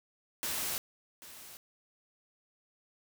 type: noise with echo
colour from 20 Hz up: white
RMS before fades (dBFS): -35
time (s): 0.43-0.78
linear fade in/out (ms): 0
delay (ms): 790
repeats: 1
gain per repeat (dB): -15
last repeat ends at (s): 1.57
effects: none